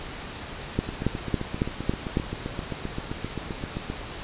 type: two click trains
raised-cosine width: 3 ms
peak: -17 / -9 dBFS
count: 24 / 6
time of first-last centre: 0.89-3.9 / 0.79-2.171 s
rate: 7.64 / 3.62 Hz
effects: pink hiss -37 dBFS RMS until 4.23 s + resampled to 8000 Hz